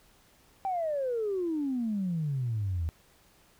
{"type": "exponential sweep", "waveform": "sine", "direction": "down", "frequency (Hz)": [790, 78], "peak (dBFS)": -27, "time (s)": [0.65, 2.89], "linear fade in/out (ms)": 0, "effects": ["tanh soft clip ceiling -23 dBFS", "pink hiss -62 dBFS RMS until 3.59 s"]}